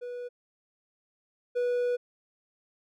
triangle tone pair in turn, 488.9 / 488.9 Hz, B4 / B4, -18 / -18 cents, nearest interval unison, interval 0 cents, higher neither, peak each -33 / -23 dBFS, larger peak second, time 0.01-0.29 / 1.55-1.97 s, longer second, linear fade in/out 20 ms, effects none

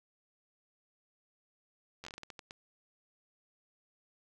slowing click train, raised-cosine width 0.2 ms, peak -28 dBFS, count 11, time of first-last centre 2.04-2.509 s, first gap 11 ms, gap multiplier 1.3, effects none

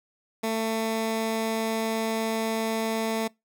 15% pulse tone, 223 Hz, A3, 23 cents sharp, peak -19 dBFS, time 0.43-3.28 s, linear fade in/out 10 ms, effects noise-tail reverb RT60 0.2 s tail -24 dB re dry

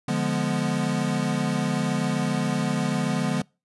square chord, D diminished seventh, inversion none, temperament equal, 146.83 / 174.61 / 207.7 / 246.9 Hz, D3 / F3 / Ab3 / Cb4, 0 / 0 / 0 / 0 cents, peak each -29 dBFS, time 0.08-3.42 s, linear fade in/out 5 ms, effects noise-tail reverb RT60 0.3 s tail -26 dB re dry + resampled to 24000 Hz

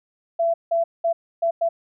sine tone bursts at uneven times, 671 Hz, E5, 31 cents sharp, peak -17 dBFS, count 5, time 0.39-0.54 / 0.71-0.84 / 1.04-1.13 / 1.42-1.51 / 1.61-1.69 s, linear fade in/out 10 ms, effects none

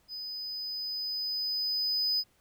triangle tone with level ramp, 5000 Hz, D#8, 8 cents sharp, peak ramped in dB -36 to -24 dBFS, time 0.08-2.24 s, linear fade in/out 50 ms, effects pink hiss -68 dBFS RMS until 2.4 s

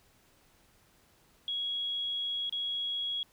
sine tone with dropouts, 3322 Hz, G#7, in tune, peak -31 dBFS, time 1.48-3.23 s, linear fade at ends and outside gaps 1 ms, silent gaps 2.495-2.525 s, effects pink hiss -65 dBFS RMS until 3.32 s

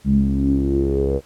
sawtooth tone with low-pass filter sweep, 68.3 Hz, C#2, 25 cents flat, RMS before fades -18 dBFS, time 0.04-1.21 s, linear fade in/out 50 ms, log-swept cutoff 190 to 490 Hz, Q 9.4, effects pink hiss -52 dBFS RMS until 1.25 s + low-pass 12000 Hz 12 dB/octave

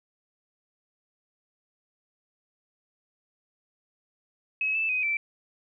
sine tone with pitch steps, 2564 / 2635 / 2510 / 2332 Hz, E7 / E7 / D#7 / D7, -49 / -1 / +15 / -13 cents, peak -24 dBFS, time 4.61-5.17 s, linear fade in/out 2 ms, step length 140 ms, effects none

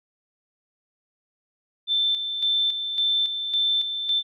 sine tone with tremolo, 3546 Hz, A7, 13 cents sharp, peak -19 dBFS, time 1.87-4.23 s, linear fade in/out 50 ms, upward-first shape square, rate 1.8 Hz, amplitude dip 55%, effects none

